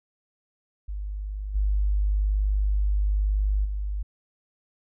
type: tone with level steps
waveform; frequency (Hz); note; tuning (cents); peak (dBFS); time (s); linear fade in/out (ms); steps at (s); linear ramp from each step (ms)
sine; 50.5; G#1; -48; -29 / -20 / -26; 0.88-4.03; 10; 1.54 / 3.64; 20
effects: none